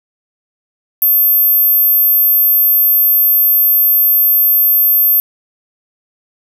sine tone, 13390 Hz, G#9, 13 cents sharp, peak -5 dBFS, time 1.02-5.2 s, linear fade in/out 0 ms, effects tanh soft clip ceiling -6 dBFS + 7-bit

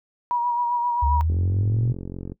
sine tone with vibrato, 960 Hz, B5, 49 cents flat, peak -20 dBFS, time 0.31-1.21 s, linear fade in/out 0 ms, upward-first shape sine, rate 7.6 Hz, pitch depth 27 cents each way
sine exponential sweep, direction up, 68.6 to 123.8 Hz, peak -19 dBFS, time 1.02-1.93 s, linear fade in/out 10 ms
click train, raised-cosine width 3 ms, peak -20 dBFS, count 47, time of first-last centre 1.3-2.32 s, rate 45.1 Hz
effects noise-tail reverb RT60 0.1 s tail -19 dB re dry

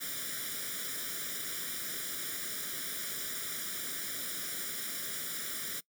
white noise with comb filter, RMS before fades -38 dBFS, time 0-5.81 s, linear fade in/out 20 ms, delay 0.56 ms, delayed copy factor +0.9, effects noise-tail reverb RT60 0.1 s tail -22 dB re dry + high-pass 150 Hz 12 dB/octave

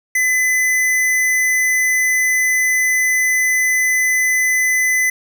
square tone, 2015 Hz, B6, 34 cents sharp, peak -14 dBFS, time 0.15-5.1 s, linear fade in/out 5 ms, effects none

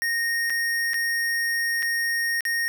square tone with dropouts, 1856 Hz, A#6, 8 cents flat, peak -23 dBFS, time 0.02-2.68 s, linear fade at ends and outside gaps 0 ms, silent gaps 0.498-0.503 / 0.934-0.942 / 1.824-1.828 / 2.407-2.452 s, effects none

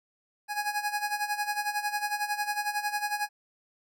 25% pulse tone with tremolo, 830.6 Hz, G#5, in tune, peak -22 dBFS, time 0.48-3.29 s, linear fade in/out 50 ms, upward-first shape sine, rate 11 Hz, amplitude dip 75%, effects none

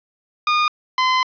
sawtooth tone pair in turn, 1221 / 1026.7 Hz, D#6 / C6, -33 / -33 cents, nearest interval minor third, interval 300 cents, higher first, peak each -11 dBFS, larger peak neither, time 0.47-0.68 / 0.98-1.23 s, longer second, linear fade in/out 2 ms, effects resampled to 11025 Hz + 7-bit

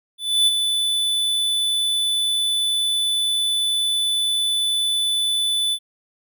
square tone with ADSR envelope, 3491 Hz, A7, 14 cents flat, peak -13 dBFS, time 0.18-5.79 s, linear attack 290 ms, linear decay 28 ms, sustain -6 dB, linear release 64 ms, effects none

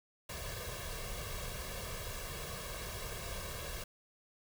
pink noise with comb filter, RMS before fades -42 dBFS, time 0.29-3.84 s, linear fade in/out 5 ms, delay 1.8 ms, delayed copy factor +0.75, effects none

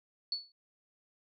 sine tone with exponential decay, 4435 Hz, C#8, in tune, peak -28 dBFS, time 0.32-0.52 s, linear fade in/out 2 ms, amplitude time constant 42 ms, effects none

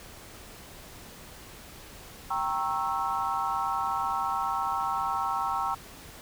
sine chord, G diminished seventh, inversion none, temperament equal with one note detuned, 784 / 932.3 / 1090.9 / 1318.5 Hz, G5 / Bb5 / Db6 / Fb6, 0 / 0 / -28 / 0 cents, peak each -32 dBFS, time 2.3-5.75 s, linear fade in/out 10 ms, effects pink hiss -47 dBFS RMS until 6.21 s

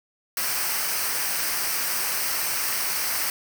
white noise with comb filter, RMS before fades -26 dBFS, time 0.37-3.3 s, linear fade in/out 2 ms, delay 0.28 ms, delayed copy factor -0.6, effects none

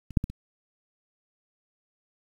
clicks, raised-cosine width 5 ms, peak -28 / -7 / -16 / -25 dBFS, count 4, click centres 0.107 / 0.172 / 0.241 / 0.3 s, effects 8-bit

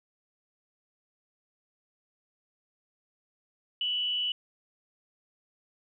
sine tone with frequency modulation, 2960 Hz, F#7, in tune, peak -27 dBFS, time 3.81-4.32 s, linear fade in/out 2 ms, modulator 230 Hz, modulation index 0.29, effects none

